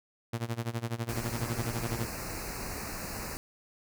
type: tone with tremolo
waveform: sawtooth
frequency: 116.54 Hz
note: A#2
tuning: in tune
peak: -25 dBFS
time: 0.33-2.06 s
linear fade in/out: 5 ms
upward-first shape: sine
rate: 12 Hz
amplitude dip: 90%
type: band-stop noise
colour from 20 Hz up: pink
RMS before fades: -38 dBFS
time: 1.09-3.37 s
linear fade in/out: 0 ms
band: 2700 to 4100 Hz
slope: 96 dB/octave
effects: none